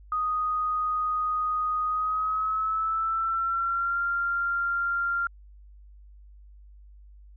sine tone with pitch glide, 1244.5 to 1388.9 Hz, D#6 to F6, 0 to -10 cents, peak -24 dBFS, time 0.12-5.27 s, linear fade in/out 2 ms, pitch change +190 cents, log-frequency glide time 1.86-4 s, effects added 50 Hz sine -47 dBFS peak until 7.36 s

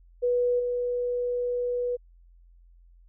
sine tone with level steps, 489.3 Hz, B4, 16 cents flat, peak -21 / -25 dBFS, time 0.22-1.97 s, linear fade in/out 20 ms, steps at 0.59 s, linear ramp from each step 10 ms, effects added 43 Hz sine -52 dBFS peak until 3.08 s

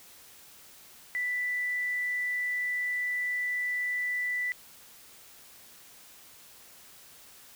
sine tone, 1979 Hz, B6, 3 cents sharp, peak -28 dBFS, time 1.15-4.52 s, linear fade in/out 0 ms, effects white hiss -53 dBFS RMS until 7.55 s

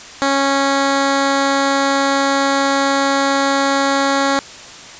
10% pulse tone, 275.6 Hz, C#4, 10 cents flat, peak -5 dBFS, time 0.22-4.39 s, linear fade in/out 0 ms, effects white hiss -35 dBFS RMS until 4.99 s + resampled to 16000 Hz

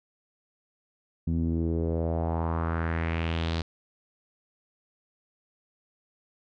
sawtooth tone with low-pass filter sweep, 82.41 Hz, E2, in tune, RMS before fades -28 dBFS, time 1.27-3.62 s, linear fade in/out 5 ms, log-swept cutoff 210 to 4400 Hz, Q 2.9, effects none

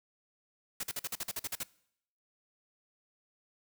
white noise bursts, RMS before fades -36 dBFS, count 11, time 0.8-1.634 s, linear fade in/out 5 ms, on 34 ms, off 46 ms, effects noise-tail reverb RT60 0.7 s tail -22 dB re dry

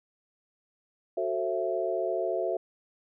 sine chord, F# half-diminished seventh, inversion none, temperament just, 370 / 444 / 532.8 / 666 Hz, F#4 / A4 / C5 / E5, 0 / +16 / +31 / +18 cents, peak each -32 / -34 / -34 / -30 dBFS, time 1.17-2.57 s, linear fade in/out 5 ms, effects none

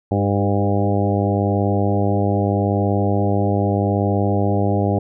harmonic tone with a mistuned harmonic, 100.8 Hz, G2, 49 cents sharp, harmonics 1 / 2 / 3 / 4 / 5 / 6 / 7 / 8, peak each -19 / -22 / -24 / -25 / -26 / -27 / -27 / -28 dBFS, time 0.11-4.99 s, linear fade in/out 5 ms, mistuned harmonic 4, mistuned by -20 cents, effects none

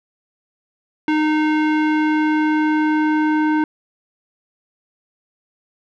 square tone with low-pass filter sweep, 307.4 Hz, D#4, 21 cents flat, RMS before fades -17 dBFS, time 1.08-3.64 s, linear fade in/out 2 ms, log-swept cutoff 2400 to 1500 Hz, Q 1.4, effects none

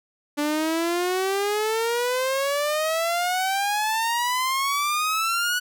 sawtooth exponential sweep, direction up, 290.3 to 1482 Hz, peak -18 dBFS, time 0.37-5.6 s, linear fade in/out 20 ms, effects none

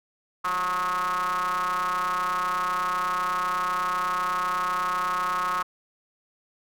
square ring-modulated tone, 92 Hz, F#2, 9 cents flat, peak -22 dBFS, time 0.44-5.63 s, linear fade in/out 10 ms, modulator 1180 Hz, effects none

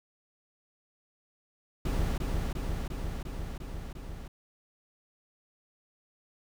brown noise with echo, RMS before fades -29 dBFS, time 1.85-2.18 s, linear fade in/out 5 ms, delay 350 ms, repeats 6, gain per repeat -2 dB, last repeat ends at 4.28 s, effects none

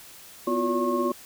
sine tone cluster, 248.7 / 340 / 356.8 / 571 / 1084 Hz, B3 / F4 / F4 / D5 / C#6, +12 / -46 / +37 / -49 / -39 cents, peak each -28 / -32 / -27 / -30 / -28 dBFS, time 0.47-1.12 s, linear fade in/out 5 ms, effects white hiss -47 dBFS RMS until 1.25 s

